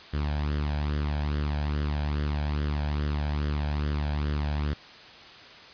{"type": "tone with flanger", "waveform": "sawtooth", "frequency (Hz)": 73.8, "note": "D2", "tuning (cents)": 9, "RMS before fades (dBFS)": -28, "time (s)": [0.13, 4.74], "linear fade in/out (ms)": 10, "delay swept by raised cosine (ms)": [0.61, 1.27], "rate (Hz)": 2.4, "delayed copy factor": 0.6, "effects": ["white hiss -47 dBFS RMS until 5.73 s", "resampled to 11025 Hz"]}